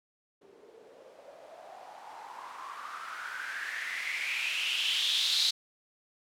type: noise with low-pass filter sweep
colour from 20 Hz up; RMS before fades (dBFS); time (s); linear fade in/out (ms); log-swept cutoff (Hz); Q
violet; -35; 0.41-5.51; 10; 380 to 4100; 6.3
effects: none